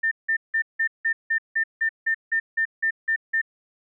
sine tone bursts, 1800 Hz, A6, 39 cents sharp, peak -19 dBFS, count 14, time 0.03-3.416 s, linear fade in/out 10 ms, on 84 ms, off 170 ms, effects none

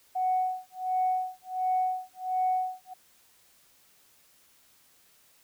sine tone with tremolo, 742 Hz, F#5, 5 cents sharp, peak -22 dBFS, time 0.15-2.94 s, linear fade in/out 10 ms, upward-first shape sine, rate 1.4 Hz, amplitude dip 100%, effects tanh soft clip ceiling -18 dBFS + white hiss -62 dBFS RMS until 5.43 s

